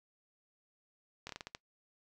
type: slowing click train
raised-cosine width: 0.2 ms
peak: -25 dBFS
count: 7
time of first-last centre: 1.27-1.549 s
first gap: 23 ms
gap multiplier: 1.28
effects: noise-tail reverb RT60 0.1 s tail -21 dB re dry